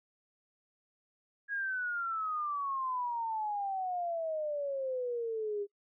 sine exponential sweep, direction down, 1661.2 to 400 Hz, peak -32 dBFS, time 1.48-5.67 s, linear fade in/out 50 ms, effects noise-tail reverb RT60 0.1 s tail -25 dB re dry

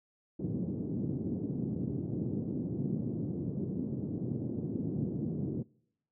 pink band-pass noise, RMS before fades -35 dBFS, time 0.39-5.63 s, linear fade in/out 10 ms, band 120 to 340 Hz, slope 24 dB/octave, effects noise-tail reverb RT60 0.8 s tail -26 dB re dry

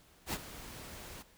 pink noise with ADSR envelope, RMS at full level -34 dBFS, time 0.26-1.23 s, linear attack 71 ms, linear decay 44 ms, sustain -14 dB, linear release 17 ms, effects pink hiss -63 dBFS RMS until 1.37 s

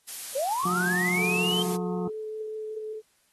blue noise, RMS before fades -35 dBFS, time 0.07-1.77 s, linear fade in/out 20 ms
sine linear sweep, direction up, 506 to 3170 Hz, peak -25 dBFS, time 0.35-1.63 s, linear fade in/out 10 ms
harmonic tone, 179.6 Hz, F3, 49 cents sharp, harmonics 1 / 2 / 4 / 5 / 6 / 7, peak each -29 / -35 / -41 / -43 / -45 / -46 dBFS, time 0.65-2.08 s, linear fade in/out 5 ms
sine tone with vibrato, 433.1 Hz, A4, 27 cents flat, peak -32 dBFS, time 1.17-3.02 s, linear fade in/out 50 ms, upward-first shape triangle, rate 5.2 Hz, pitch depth 9 cents each way
effects white hiss -67 dBFS RMS until 3.32 s + AAC 32 kbps

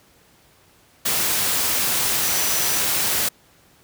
sine tone in noise, 5910 Hz, F#8, 3 cents flat, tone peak -28 dBFS, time 2.23-2.8 s, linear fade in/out 10 ms, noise white, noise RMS -21 dBFS, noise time 1.05-3.29 s, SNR -10 dB, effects pink hiss -55 dBFS RMS until 3.83 s + high-pass 60 Hz 12 dB/octave

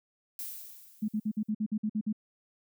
violet noise with exponential decay, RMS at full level -37 dBFS, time 0.39-1.5 s, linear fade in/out 1 ms, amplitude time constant 240 ms
sine tone bursts, 213.9 Hz, A3, 49 cents flat, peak -27 dBFS, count 10, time 1.02-2.128 s, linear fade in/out 10 ms, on 64 ms, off 52 ms
effects none

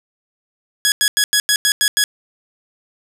10% pulse tone bursts, 1674 Hz, G#6, 13 cents sharp, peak -3 dBFS, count 8, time 0.85-2.039 s, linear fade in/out 0 ms, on 69 ms, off 91 ms, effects none

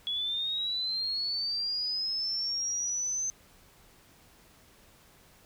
sine linear sweep, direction up, 3358 to 6220 Hz, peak -29 dBFS, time 0.07-3.3 s, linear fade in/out 0 ms, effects pink hiss -59 dBFS RMS until 5.45 s

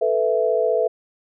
sine chord, A suspended second, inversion none, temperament just, 440 / 495 / 660 Hz, A4 / B4 / E5, 0 / +4 / +2 cents, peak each -21 dBFS, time 0.01-0.88 s, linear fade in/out 10 ms, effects none

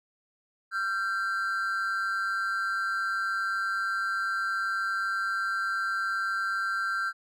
triangle tone pair together, 1368.7 / 1568 Hz, F6 / G6, -35 / 0 cents, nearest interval major second, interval 235 cents, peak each -28 / -28 dBFS, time 0.71-7.13 s, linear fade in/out 50 ms, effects none

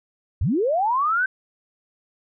sine linear sweep, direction up, 58.3 to 1563 Hz, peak -18 dBFS, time 0.41-1.26 s, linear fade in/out 5 ms, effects none

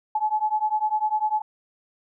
sine beating tone pair, 852 / 862 Hz, G#5 / A5, +44 / -36 cents, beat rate 10 Hz, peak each -24 dBFS, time 0.15-1.42 s, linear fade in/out 5 ms, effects none

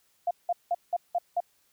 sine tone bursts, 698.5 Hz, F5, in tune, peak -23 dBFS, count 6, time 0.27-1.404 s, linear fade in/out 5 ms, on 39 ms, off 180 ms, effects white hiss -68 dBFS RMS until 1.72 s

